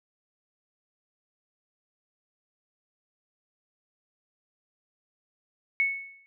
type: tone with exponential decay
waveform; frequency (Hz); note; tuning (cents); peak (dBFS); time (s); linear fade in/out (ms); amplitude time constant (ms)
sine; 2208; C#7; -7; -19; 5.8-6.26; 0; 100
effects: none